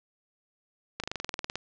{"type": "slowing click train", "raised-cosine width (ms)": 0.2, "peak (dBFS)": -15, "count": 13, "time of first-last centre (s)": [1, 1.556], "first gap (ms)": 37, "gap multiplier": 1.04, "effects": ["resampled to 16000 Hz", "7-bit"]}